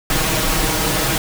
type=noise with comb filter; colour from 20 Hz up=pink; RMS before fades=-18 dBFS; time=0.1-1.18 s; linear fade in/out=2 ms; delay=6.3 ms; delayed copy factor=+0.85; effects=none